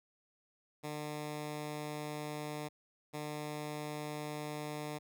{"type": "tone pair in turn", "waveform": "10% pulse", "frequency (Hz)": [150, 150], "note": ["D3", "D3"], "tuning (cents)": [37, 37], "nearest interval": "unison", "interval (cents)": 0, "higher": "neither", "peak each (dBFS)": [-31, -31], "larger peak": "neither", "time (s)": [[0.83, 2.69], [3.13, 4.99]], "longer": "neither", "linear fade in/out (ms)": 20, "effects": []}